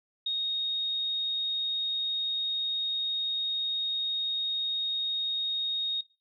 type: tone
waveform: sine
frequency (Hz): 3729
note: A#7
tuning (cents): 0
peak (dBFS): -27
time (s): 0.26-6.01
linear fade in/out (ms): 5
effects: noise-tail reverb RT60 0.3 s tail -21 dB re dry